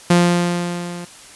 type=tone with level ramp; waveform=sawtooth; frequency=174.61 Hz; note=F3; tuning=in tune; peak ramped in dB=-5 to -25 dBFS; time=0.1-1.05 s; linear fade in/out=5 ms; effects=white hiss -41 dBFS RMS until 1.35 s + resampled to 24000 Hz